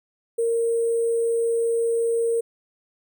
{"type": "tone with sample-and-hold", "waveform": "sine", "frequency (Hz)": 462.7, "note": "A#4", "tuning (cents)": -13, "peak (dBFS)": -19, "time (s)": [0.38, 2.41], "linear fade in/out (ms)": 10, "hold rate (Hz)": 8820, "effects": []}